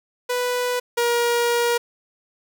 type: tone pair in turn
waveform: sawtooth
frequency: 493.9 / 475 Hz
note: B4 / A#4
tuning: 0 / +33 cents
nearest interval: minor second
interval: 67 cents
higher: first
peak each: -17 / -14 dBFS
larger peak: second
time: 0.29-0.8 / 0.97-1.78 s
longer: second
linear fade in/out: 10 ms
effects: none